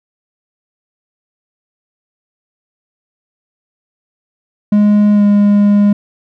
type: tone with pitch glide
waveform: triangle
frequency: 207.7 to 204.6 Hz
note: G#3 to G#3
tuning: 0 to -26 cents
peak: -4 dBFS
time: 4.72-5.93 s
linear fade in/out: 5 ms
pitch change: -26 cents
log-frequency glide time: 5.13-5.23 s
effects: none